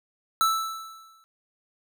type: tone with exponential decay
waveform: square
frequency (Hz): 1318.5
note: E6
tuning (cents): 0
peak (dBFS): -18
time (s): 0.41-1.24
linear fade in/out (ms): 0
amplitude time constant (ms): 180
effects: none